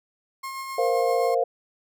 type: tone with tremolo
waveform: 35% pulse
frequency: 1072 Hz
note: C6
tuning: 42 cents sharp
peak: -29 dBFS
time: 0.43-1.35 s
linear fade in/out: 10 ms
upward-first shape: sine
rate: 7.7 Hz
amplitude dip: 30%
type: chord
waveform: sine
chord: Bb suspended second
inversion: none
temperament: equal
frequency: 466.2 / 523.3 / 698.5 Hz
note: Bb4 / C5 / F5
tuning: 0 / 0 / 0 cents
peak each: -24 dBFS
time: 0.78-1.44 s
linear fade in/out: 5 ms
effects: none